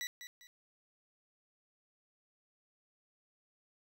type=tone with echo; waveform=20% pulse; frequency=1959 Hz; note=B6; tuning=15 cents flat; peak=-32 dBFS; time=0.01-0.07 s; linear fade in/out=0 ms; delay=200 ms; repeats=2; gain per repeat=-9 dB; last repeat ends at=0.47 s; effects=12-bit